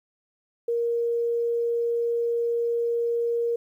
sine tone, 469.2 Hz, A#4, 11 cents sharp, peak -22 dBFS, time 0.68-3.56 s, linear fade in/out 5 ms, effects 10-bit

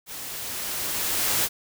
white noise with level ramp, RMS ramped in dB -37 to -22 dBFS, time 0.06-1.49 s, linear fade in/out 50 ms, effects none

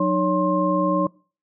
sine tone cluster, 182.2 / 304.9 / 560 / 1059 Hz, F#3 / D#4 / C#5 / C6, -26 / -35 / +18 / +21 cents, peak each -23 dBFS, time 0-1.07 s, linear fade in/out 5 ms, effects noise-tail reverb RT60 0.4 s tail -24 dB re dry

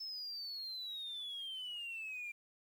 sine exponential sweep, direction down, 5274 to 2368 Hz, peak -40 dBFS, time 0-2.32 s, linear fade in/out 10 ms, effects tanh soft clip ceiling -38 dBFS + 11-bit

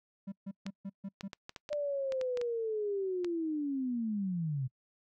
triangle tone bursts, 196 Hz, G3, in tune, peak -35 dBFS, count 6, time 0.27-1.282 s, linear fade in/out 10 ms, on 52 ms, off 140 ms
clicks, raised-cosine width 0.2 ms, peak -25 dBFS, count 12, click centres 0.665 / 1.209 / 1.332 / 1.494 / 1.562 / 1.691 / 1.73 / 2.122 / 2.213 / 2.373 / 2.414 / 3.246 s
sine linear sweep, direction down, 597 to 124.5 Hz, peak -31 dBFS, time 1.7-4.68 s, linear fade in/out 20 ms
effects noise-tail reverb RT60 0.1 s tail -26 dB re dry

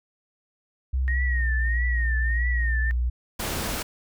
sine tone with pitch glide, 65 to 60.65 Hz, C2 to B1, -11 to -31 cents, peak -21 dBFS, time 0.93-3.1 s, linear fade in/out 10 ms, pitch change -120 cents, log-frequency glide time 1.14-1.62 s
sine tone with vibrato, 1853 Hz, A#6, 11 cents flat, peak -27 dBFS, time 1.08-2.91 s, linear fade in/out 0 ms, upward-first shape triangle, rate 1.6 Hz, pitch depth 110 cents each way
pink noise, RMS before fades -29 dBFS, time 3.39-3.83 s, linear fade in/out 10 ms
effects none

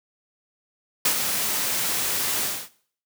white noise with ADSR envelope, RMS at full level -19 dBFS, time 1.05-2.69 s, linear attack 4 ms, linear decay 84 ms, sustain -6 dB, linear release 260 ms, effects noise-tail reverb RT60 0.5 s tail -17 dB re dry + high-pass 100 Hz 12 dB/octave

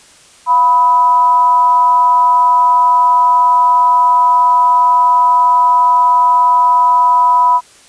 sine tone with amplitude modulation, 987.8 Hz, B5, in tune, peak -4 dBFS, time 0.46-7.61 s, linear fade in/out 50 ms, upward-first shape sine, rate 283 Hz, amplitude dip 50%, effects white hiss -43 dBFS RMS until 7.88 s + resampled to 22050 Hz

